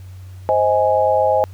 sine chord, Ab major, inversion first, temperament equal with one note detuned, 523.3 / 631.7 / 830.6 Hz, C5 / Eb5 / Ab5, 0 / +26 / 0 cents, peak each -17 dBFS, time 0.49-1.44 s, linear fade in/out 0 ms, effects added 93 Hz sine -33 dBFS peak until 1.53 s + pink hiss -52 dBFS RMS until 1.53 s

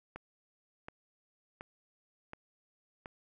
click train, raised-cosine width 0.5 ms, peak -28 dBFS, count 5, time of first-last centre 0.16-3.059 s, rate 1.38 Hz, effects none

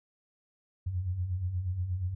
sine beating tone pair, 84.1 / 92.5 Hz, E2 / F#2, +35 / 0 cents, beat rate 8.4 Hz, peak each -38 / -30 dBFS, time 0.86-2.15 s, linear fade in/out 10 ms, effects none

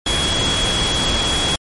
sine tone in noise, 3336 Hz, G#7, 7 cents sharp, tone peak -19 dBFS, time 0.06-1.56 s, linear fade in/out 5 ms, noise pink, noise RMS -20 dBFS, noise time 0.06-1.56 s, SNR -2 dB, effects MP3 48 kbps

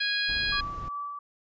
harmonic tone, 825 Hz, G#5, 12 cents flat, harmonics 2 / 3 / 4 / 5 / 6, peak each -29 / -34 / -33 / -31 / -36 dBFS, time 0-0.61 s, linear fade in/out 10 ms
brown noise, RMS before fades -39 dBFS, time 0.28-0.89 s, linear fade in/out 10 ms
sine tone with tremolo, 1155 Hz, D6, 29 cents flat, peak -31 dBFS, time 0.52-1.19 s, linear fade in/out 5 ms, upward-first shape sine, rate 2.7 Hz, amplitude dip 40%
effects resampled to 16000 Hz

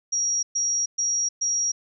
sine tone bursts, 5680 Hz, F8, 28 cents sharp, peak -21 dBFS, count 4, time 0.12-1.72 s, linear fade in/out 10 ms, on 310 ms, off 120 ms, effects none

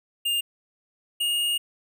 square tone pair in turn, 2812 / 2850 Hz, F7 / F7, +11 / +34 cents, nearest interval unison, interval 23 cents, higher second, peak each -23 dBFS, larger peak neither, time 0.25-0.41 / 1.2-1.58 s, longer second, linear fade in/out 10 ms, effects none

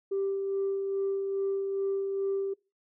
sine tone with tremolo, 392 Hz, G4, in tune, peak -25 dBFS, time 0.11-2.54 s, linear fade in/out 10 ms, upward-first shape sine, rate 2.4 Hz, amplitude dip 35%, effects noise-tail reverb RT60 0.3 s tail -25 dB re dry + tanh soft clip ceiling -23 dBFS

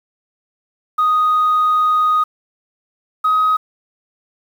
sine tone pair in turn, 1244.5 / 1261.9 Hz, D#6 / D#6, 0 / +24 cents, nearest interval unison, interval 24 cents, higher second, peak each -10 dBFS, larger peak neither, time 0.98-2.24 / 3.24-3.57 s, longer first, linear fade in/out 10 ms, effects tanh soft clip ceiling -9 dBFS + 7-bit

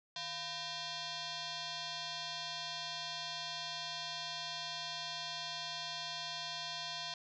sine tone with frequency modulation, 155.56 Hz, D#3, in tune, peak -39 dBFS, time 0.16-7.14 s, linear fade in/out 2 ms, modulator 850 Hz, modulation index 5.8, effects none

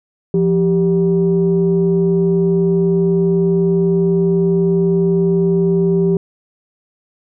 sine tone pair together, 172.01 / 392 Hz, F3 / G4, -26 / 0 cents, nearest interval octave + major second, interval 1426 cents, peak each -13 dBFS, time 0.34-6.17 s, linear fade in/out 2 ms, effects tanh soft clip ceiling -5 dBFS

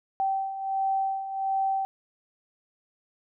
sine beating tone pair, 774 / 775.4 Hz, G5 / G5, -22 / -19 cents, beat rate 1.4 Hz, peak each -32 / -26 dBFS, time 0.2-1.85 s, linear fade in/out 0 ms, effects none

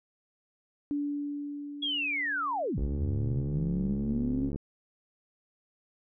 sine tone with exponential decay, 289 Hz, D4, 28 cents flat, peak -27 dBFS, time 0.91-4.18 s, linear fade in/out 0 ms, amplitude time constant 710 ms
sine linear two-way sweep, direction down then up, 3368 to 51.91 to 276.8 Hz, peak -28 dBFS, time 1.82-4.5 s, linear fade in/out 10 ms, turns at 2.79 s
click train, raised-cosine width 3 ms, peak -23 dBFS, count 127, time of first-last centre 2.78-4.56 s, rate 70.8 Hz
effects none

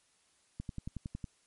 click train, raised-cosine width 5 ms, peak -26 dBFS, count 8, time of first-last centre 0.6-1.242 s, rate 10.9 Hz, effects white hiss -70 dBFS RMS until 1.46 s + MP3 48 kbps

